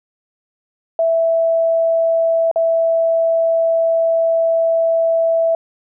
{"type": "tone with dropouts", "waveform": "sine", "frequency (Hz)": 659.3, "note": "E5", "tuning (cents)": 0, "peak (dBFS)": -12, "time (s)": [0.99, 5.55], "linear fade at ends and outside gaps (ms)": 2, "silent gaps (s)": [2.514, 2.559], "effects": []}